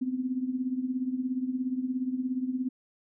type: tone with tremolo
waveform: sine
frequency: 255.9 Hz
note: C4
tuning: 38 cents flat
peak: -24 dBFS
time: 0.01-2.69 s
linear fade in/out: 10 ms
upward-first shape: triangle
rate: 17 Hz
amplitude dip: 80%
effects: none